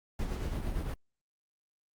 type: noise with tremolo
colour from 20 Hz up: brown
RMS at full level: -32 dBFS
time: 0.19-0.94 s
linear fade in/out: 2 ms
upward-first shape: triangle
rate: 8.8 Hz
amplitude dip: 50%
effects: Opus 48 kbps